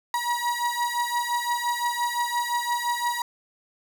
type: beating tone pair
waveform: 35% pulse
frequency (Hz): 957 / 962.8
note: A#5 / B5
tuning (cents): +45 / -44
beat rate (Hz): 5.8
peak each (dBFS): -25 / -26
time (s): 0.14-3.22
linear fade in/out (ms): 2
effects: none